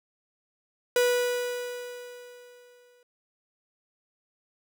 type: tone with exponential decay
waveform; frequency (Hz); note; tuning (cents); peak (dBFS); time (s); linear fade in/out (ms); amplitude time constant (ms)
45% pulse; 490.3; B4; -13; -19; 0.96-3.03; 2; 450
effects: none